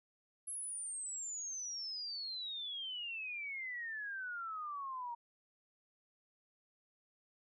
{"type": "exponential sweep", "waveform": "sine", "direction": "down", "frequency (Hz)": [11000, 932.3], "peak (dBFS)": -40, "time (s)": [0.47, 5.15], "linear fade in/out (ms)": 10, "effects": []}